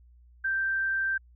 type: tone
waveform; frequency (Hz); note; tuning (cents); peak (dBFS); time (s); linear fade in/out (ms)
sine; 1568; G6; 0; -25; 0.44-1.18; 10
effects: added 60 Hz sine -53 dBFS peak until 1.35 s